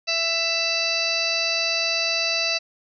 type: harmonic tone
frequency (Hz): 664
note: E5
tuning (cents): +12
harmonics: 1 / 2 / 3 / 4 / 6 / 7 / 8 / 9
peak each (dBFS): -30 / -37 / -35 / -25 / -28 / -26 / -33 / -34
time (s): 0.07-2.59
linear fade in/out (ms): 20
effects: none